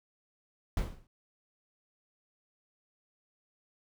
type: noise with exponential decay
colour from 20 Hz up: brown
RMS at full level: -26 dBFS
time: 0.77-1.07 s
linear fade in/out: 2 ms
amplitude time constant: 64 ms
effects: none